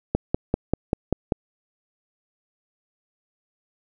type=click train; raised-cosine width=2 ms; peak=-6 dBFS; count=7; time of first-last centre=0.15-1.322 s; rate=5.12 Hz; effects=none